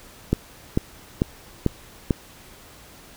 click train, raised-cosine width 3 ms, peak -5 dBFS, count 5, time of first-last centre 0.33-2.108 s, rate 2.25 Hz, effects pink hiss -47 dBFS RMS until 3.16 s

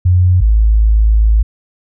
sine tone pair in turn, 90.3 / 53.88 Hz, F#2 / A1, -42 / -36 cents, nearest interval major sixth, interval 894 cents, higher first, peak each -6 dBFS, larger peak neither, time 0.05-0.41 / 0.41-1.43 s, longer second, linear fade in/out 10 ms, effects none

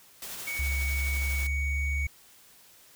white noise with tremolo, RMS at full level -38 dBFS, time 0.22-1.47 s, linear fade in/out 2 ms, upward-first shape triangle, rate 12 Hz, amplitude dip 30%
triangle tone, 2238 Hz, C#7, 16 cents sharp, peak -30 dBFS, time 0.47-2.07 s, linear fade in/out 5 ms
sine tone with pitch glide, 69.8 to 70.49 Hz, C#2 to C#2, +13 to +30 cents, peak -27 dBFS, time 0.59-2.07 s, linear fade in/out 5 ms, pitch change +17 cents, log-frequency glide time 1.39-1.87 s
effects white hiss -56 dBFS RMS until 2.95 s

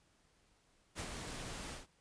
pink noise with ADSR envelope, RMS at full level -41 dBFS, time 0.95-1.87 s, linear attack 45 ms, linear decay 57 ms, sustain -4 dB, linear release 150 ms, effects pink hiss -72 dBFS RMS until 2 s + resampled to 22050 Hz

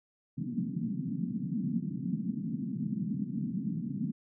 white band-pass noise, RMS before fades -34 dBFS, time 0.37-4.12 s, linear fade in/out 10 ms, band 140 to 250 Hz, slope 48 dB/octave, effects none

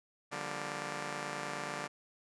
5% pulse chord, G minor seventh, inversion second, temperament just, 147 / 176.4 / 196 / 235.2 Hz, D3 / F3 / G3 / Bb3, +2 / +18 / 0 / +16 cents, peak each -31 / -36 / -33 / -35 dBFS, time 0.31-1.88 s, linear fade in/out 20 ms, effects resampled to 22050 Hz

